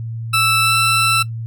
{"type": "tone with pitch glide", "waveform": "20% pulse", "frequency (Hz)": [1320, 1331.5], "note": ["E6", "E6"], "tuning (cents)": [2, 17], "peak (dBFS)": -8, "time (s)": [0.33, 1.23], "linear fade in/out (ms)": 10, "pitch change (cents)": 15, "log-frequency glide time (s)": [0.62, 0.75], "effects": ["noise-tail reverb RT60 0.1 s tail -17 dB re dry", "added 114 Hz sine -23 dBFS peak until 1.46 s"]}